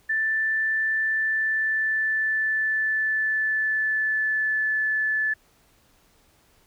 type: tone with pitch glide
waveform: sine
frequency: 1765 to 1737.7 Hz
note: A6 to A6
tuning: +5 to -22 cents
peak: -21 dBFS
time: 0.09-5.34 s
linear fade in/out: 10 ms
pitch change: -27 cents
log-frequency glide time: 1-4.73 s
effects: pink hiss -61 dBFS RMS until 6.66 s